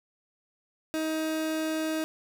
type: tone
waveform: 30% pulse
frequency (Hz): 315.6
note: D#4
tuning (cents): +25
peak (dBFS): -25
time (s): 0.94-2.04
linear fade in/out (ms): 0
effects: none